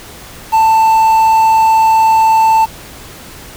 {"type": "tone with quantisation", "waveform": "triangle", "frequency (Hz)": 888, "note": "A5", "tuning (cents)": 16, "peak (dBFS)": -4, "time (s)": [0.52, 2.66], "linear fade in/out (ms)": 20, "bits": 5, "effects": ["pink hiss -33 dBFS RMS until 3.56 s"]}